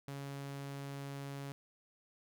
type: tone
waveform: sawtooth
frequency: 139.5 Hz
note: C#3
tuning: 11 cents sharp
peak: -38 dBFS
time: 0.08-1.52 s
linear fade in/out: 0 ms
effects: none